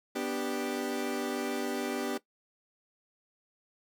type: chord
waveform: 30% pulse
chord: G major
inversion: first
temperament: equal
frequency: 246.9 / 293.7 / 392 Hz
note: B3 / D4 / G4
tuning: 0 / 0 / 0 cents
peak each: -33 dBFS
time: 0.15-2.18 s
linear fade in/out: 10 ms
effects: noise-tail reverb RT60 0.1 s tail -17 dB re dry